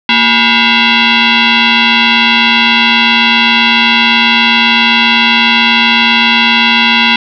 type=tone with frequency modulation; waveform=sine; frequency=371.1 Hz; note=F#4; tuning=5 cents sharp; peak=-5 dBFS; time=0.09-7.16 s; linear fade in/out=2 ms; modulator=603 Hz; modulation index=5.7; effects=none